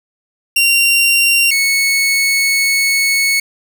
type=tone pair in turn; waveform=sawtooth; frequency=2763 / 2206 Hz; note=F7 / C#7; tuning=-19 / -9 cents; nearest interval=major third; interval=390 cents; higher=first; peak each=-6 / -8 dBFS; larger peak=first; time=0.56-1.51 / 1.51-3.4 s; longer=second; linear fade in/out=5 ms; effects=none